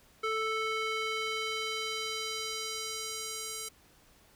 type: tone with band-pass filter sweep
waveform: square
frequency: 440 Hz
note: A4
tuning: in tune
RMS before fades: -35 dBFS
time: 0.23-3.69 s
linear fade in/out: 10 ms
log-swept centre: 1600 to 8400 Hz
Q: 1.1
effects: pink hiss -62 dBFS RMS until 4.35 s